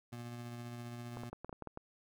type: tone with tremolo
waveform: 25% pulse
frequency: 119.8 Hz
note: A#2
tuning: 48 cents sharp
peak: -39 dBFS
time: 0.12-1.3 s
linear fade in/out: 10 ms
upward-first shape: sine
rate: 15 Hz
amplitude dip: 25%
type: clicks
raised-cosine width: 1 ms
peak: -30 dBFS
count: 9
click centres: 1.171 / 1.235 / 1.33 / 1.446 / 1.494 / 1.528 / 1.623 / 1.673 / 1.774 s
effects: none